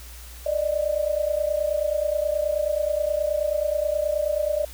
sine tone pair together, 587.3 / 616.7 Hz, D5 / D#5, 0 / -16 cents, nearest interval minor second, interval 84 cents, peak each -24 dBFS, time 0.46-4.65 s, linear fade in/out 5 ms, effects added 60 Hz sine -40 dBFS peak until 4.73 s + white hiss -45 dBFS RMS until 4.73 s

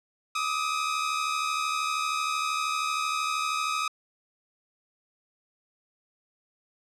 sawtooth tone pair together, 1198.1 / 1271 Hz, D6 / D#6, +34 / +36 cents, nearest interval minor second, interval 102 cents, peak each -28 / -24 dBFS, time 0.35-3.88 s, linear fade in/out 5 ms, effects low-pass 8000 Hz 12 dB/octave

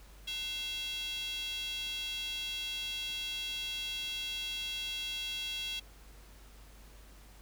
square tone with high-pass filter, 300 Hz, D4, 37 cents sharp, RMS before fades -38 dBFS, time 0.27-5.8 s, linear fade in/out 10 ms, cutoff 3100 Hz, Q 9.5, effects added 50 Hz sine -53 dBFS peak until 7.41 s + pink hiss -59 dBFS RMS until 7.41 s

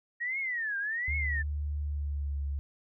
sine tone with vibrato, 1864.7 Hz, A#6, in tune, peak -30 dBFS, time 0.2-1.43 s, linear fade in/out 20 ms, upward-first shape triangle, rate 1.3 Hz, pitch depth 290 cents each way
sine tone with pitch glide, 73.42 to 70.51 Hz, D2 to C#2, 0 to +30 cents, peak -30 dBFS, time 1.08-2.59 s, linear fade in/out 0 ms, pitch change -70 cents, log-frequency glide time 1.82-2.41 s
effects none

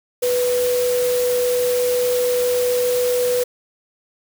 sine tone in noise, 493.9 Hz, B4, in tune, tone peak -16 dBFS, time 0.22-3.44 s, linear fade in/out 10 ms, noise white, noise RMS -28 dBFS, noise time 0.22-3.44 s, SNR +9 dB, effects none

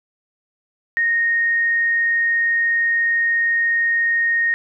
sine tone, 1857 Hz, A#6, 7 cents flat, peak -15 dBFS, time 0.97-4.54 s, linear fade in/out 0 ms, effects none

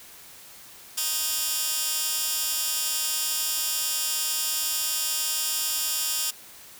15% pulse tone with high-pass filter, 311.1 Hz, D#4, in tune, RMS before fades -27 dBFS, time 0.97-6.31 s, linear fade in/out 10 ms, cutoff 5400 Hz, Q 0.63, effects white hiss -47 dBFS RMS until 6.79 s

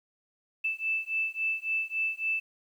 sine beating tone pair, 2637 / 2640.6 Hz, E7 / E7, 0 / +2 cents, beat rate 3.6 Hz, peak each -31 dBFS, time 0.64-2.4 s, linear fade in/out 10 ms, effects 10-bit

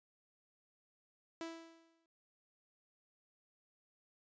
sawtooth tone with exponential decay, 329.6 Hz, E4, in tune, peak -36 dBFS, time 1.41-2.06 s, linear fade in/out 1 ms, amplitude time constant 140 ms, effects resampled to 16000 Hz

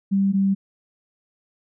sine tone pair in turn, 196 / 195.21 Hz, G3 / G3, 0 / -7 cents, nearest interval unison, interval 7 cents, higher first, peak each -16 dBFS, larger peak neither, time 0.11-0.33 / 0.33-0.55 s, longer neither, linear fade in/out 20 ms, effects none

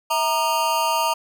square tone with amplitude modulation, 932.3 Hz, A#5, in tune, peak -15 dBFS, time 0.1-1.14 s, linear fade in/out 10 ms, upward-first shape sine, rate 282 Hz, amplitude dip 100%, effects none

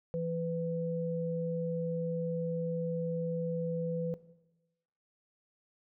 sine tone pair together, 167.01 / 499.4 Hz, E3 / B4, +23 / +19 cents, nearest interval octave + perfect fifth, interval 1896 cents, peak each -35 / -33 dBFS, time 0.14-4.14 s, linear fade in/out 0 ms, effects noise-tail reverb RT60 1.0 s tail -17 dB re dry

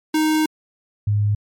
square / sine tone pair in turn, 311.1 / 103.82 Hz, D#4 / G#2, 0 / 0 cents, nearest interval octave + perfect fifth, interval 1900 cents, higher first, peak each -16 / -15 dBFS, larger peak second, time 0.14-0.46 / 1.07-1.35 s, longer first, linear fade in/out 5 ms, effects MP3 64 kbps

